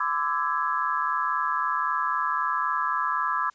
sine chord, E dominant seventh, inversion second, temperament equal with one note detuned, 1013.2 / 1174.7 / 1318.5 / 1661.2 Hz, B5 / D6 / E6 / G#6, +44 / 0 / 0 / 0 cents, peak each -28 / -28 / -29 / -31 dBFS, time 0-3.5 s, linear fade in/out 5 ms, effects white hiss -62 dBFS RMS until 3.54 s + resampled to 16000 Hz

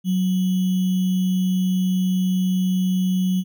sine tone with sample-and-hold, 185 Hz, F#3, in tune, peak -17 dBFS, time 0.04-3.44 s, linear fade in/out 50 ms, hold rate 3150 Hz, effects none

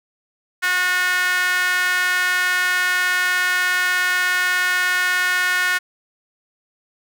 sawtooth tone with high-pass filter, 363.3 Hz, F#4, 32 cents flat, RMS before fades -19 dBFS, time 0.62-5.79 s, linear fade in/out 20 ms, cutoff 1600 Hz, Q 4.8, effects none

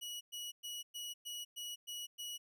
sawtooth tone bursts, 2920 Hz, F#7, 24 cents flat, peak -39 dBFS, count 8, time 0.01-2.38 s, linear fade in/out 20 ms, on 200 ms, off 110 ms, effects none

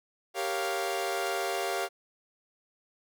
sawtooth chord, G half-diminished seventh, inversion none, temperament equal, 392 / 466.2 / 554.4 / 698.5 Hz, G4 / Bb4 / Db5 / F5, 0 / 0 / 0 / 0 cents, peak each -30 / -34 / -33 / -29 dBFS, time 0.34-1.89 s, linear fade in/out 50 ms, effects none

